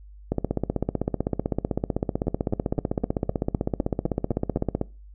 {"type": "two click trains", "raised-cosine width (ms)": 2, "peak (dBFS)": [-10, -14], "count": [72, 10], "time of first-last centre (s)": [[0.32, 4.814], [2.27, 4.572]], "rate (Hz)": [15.8, 3.91], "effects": ["noise-tail reverb RT60 0.3 s tail -22 dB re dry", "added 50 Hz sine -43 dBFS peak until 5.14 s"]}